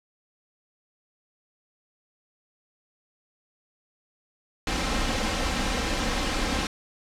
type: noise with comb filter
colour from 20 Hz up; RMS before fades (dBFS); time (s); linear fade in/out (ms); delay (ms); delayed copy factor
pink; -26; 4.67-6.67; 2; 3.8; +0.55
effects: low-pass 6000 Hz 12 dB/octave